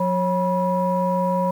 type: tone cluster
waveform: sine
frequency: 180.1 / 546 / 972 Hz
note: F#3 / C#5 / B5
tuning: -46 / -26 / -28 cents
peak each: -22 dBFS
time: 0-1.51 s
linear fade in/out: 5 ms
effects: tanh soft clip ceiling -10 dBFS + 8-bit